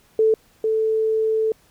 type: tone pair in turn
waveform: sine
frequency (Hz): 440 / 440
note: A4 / A4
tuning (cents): 0 / 0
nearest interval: unison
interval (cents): 0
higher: neither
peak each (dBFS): -13 / -17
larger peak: first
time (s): 0.19-0.34 / 0.64-1.52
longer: second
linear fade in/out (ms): 2
effects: pink hiss -57 dBFS RMS until 1.7 s